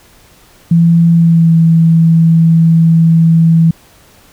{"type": "tone with pitch glide", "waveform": "sine", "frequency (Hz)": [168, 164.26], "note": ["E3", "E3"], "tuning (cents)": [33, -6], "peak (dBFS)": -4, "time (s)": [0.71, 3.71], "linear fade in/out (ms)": 5, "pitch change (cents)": -39, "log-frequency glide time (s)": [1.12, 1.55], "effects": ["pink hiss -44 dBFS RMS until 4.32 s"]}